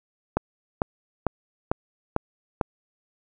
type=click train; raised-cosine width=1 ms; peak=-7 dBFS; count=6; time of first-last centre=0.37-2.612 s; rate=2.23 Hz; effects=none